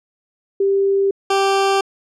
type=tone pair in turn; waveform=sine / 20% pulse; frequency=393.5 / 391.4 Hz; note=G4 / G4; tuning=+7 / -3 cents; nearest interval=unison; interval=10 cents; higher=first; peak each=-13 / -9 dBFS; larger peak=second; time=0.6-1.11 / 1.3-1.81 s; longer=neither; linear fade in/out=5 ms; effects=low-pass 7000 Hz 12 dB/octave